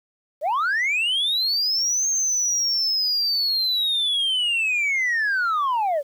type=linear two-way sweep; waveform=sine; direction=up then down; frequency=539 to 6430 to 539 Hz; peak=-17 dBFS; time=0.41-6.03 s; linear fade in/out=50 ms; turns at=2.08 s; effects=tanh soft clip ceiling -18 dBFS + 9-bit